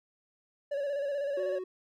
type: tone with vibrato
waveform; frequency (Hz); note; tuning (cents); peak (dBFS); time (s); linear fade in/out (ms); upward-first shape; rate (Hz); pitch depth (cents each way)
triangle; 566; C#5; +36; -28; 0.71-1.59; 10; square; 16; 42
type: tone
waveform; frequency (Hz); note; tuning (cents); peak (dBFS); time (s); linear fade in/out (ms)
triangle; 370; F#4; 0; -33; 1.37-1.64; 5
effects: none